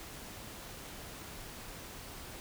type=silence; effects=pink hiss -47 dBFS RMS until 2.4 s